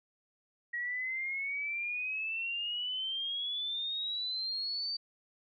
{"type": "exponential sweep", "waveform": "sine", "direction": "up", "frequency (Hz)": [1900, 4633], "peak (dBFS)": -33, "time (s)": [0.73, 4.97], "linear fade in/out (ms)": 10, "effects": []}